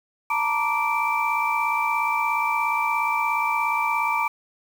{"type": "tone cluster", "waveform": "sine", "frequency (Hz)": [893, 950, 1170, 2338], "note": ["A5", "A#5", "D6", "D7"], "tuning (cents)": [25, 33, -7, -8], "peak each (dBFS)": -26, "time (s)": [0.3, 4.28], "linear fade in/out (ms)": 5, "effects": ["7-bit"]}